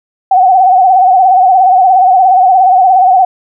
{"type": "tone with vibrato", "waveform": "sine", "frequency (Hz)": 748, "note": "F#5", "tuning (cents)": 19, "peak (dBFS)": -3, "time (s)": [0.31, 3.25], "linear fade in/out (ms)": 5, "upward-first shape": "sine", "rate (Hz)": 17, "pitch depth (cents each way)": 72, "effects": []}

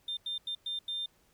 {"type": "tone bursts at uneven times", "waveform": "triangle", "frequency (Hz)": 3600, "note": "A7", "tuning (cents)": 39, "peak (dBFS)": -30, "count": 5, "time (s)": [[0.08, 0.17], [0.26, 0.38], [0.47, 0.55], [0.66, 0.79], [0.88, 1.06]], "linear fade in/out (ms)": 5, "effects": ["tanh soft clip ceiling -30 dBFS", "pink hiss -68 dBFS RMS until 1.33 s"]}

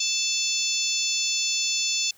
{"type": "harmonic tone with a mistuned harmonic", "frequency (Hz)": 880, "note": "A5", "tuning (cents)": 0, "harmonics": [3, 4, 5, 6, 7, 8], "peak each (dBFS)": [-30, -30, -30, -30, -30, -30], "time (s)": [0, 2.11], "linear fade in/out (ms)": 5, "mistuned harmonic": 4, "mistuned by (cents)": -16, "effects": ["white hiss -56 dBFS RMS until 2.17 s"]}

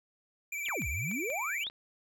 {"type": "tone with vibrato", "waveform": "square", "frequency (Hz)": 2336, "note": "D7", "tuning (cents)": -10, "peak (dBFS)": -35, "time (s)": [0.52, 1.64], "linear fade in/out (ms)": 5, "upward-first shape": "sine", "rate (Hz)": 18, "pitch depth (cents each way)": 47}
{"type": "exponential two-way sweep", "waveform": "sine", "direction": "down then up", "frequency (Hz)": [3951, 60, 3951], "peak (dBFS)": -34, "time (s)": [0.65, 1.69], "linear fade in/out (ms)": 10, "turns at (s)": 0.88}
{"type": "clicks", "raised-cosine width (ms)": 0.3, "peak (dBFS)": -31, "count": 6, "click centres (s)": [0.686, 0.819, 1.114, 1.302, 1.668, 1.699]}
{"effects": []}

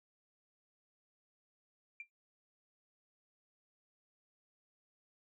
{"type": "tone with exponential decay", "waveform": "sine", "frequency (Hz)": 2369, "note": "D7", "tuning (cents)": 14, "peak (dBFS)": -40, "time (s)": [2, 2.09], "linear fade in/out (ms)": 2, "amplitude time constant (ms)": 18, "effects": ["noise-tail reverb RT60 0.1 s tail -17 dB re dry", "tanh soft clip ceiling -36 dBFS"]}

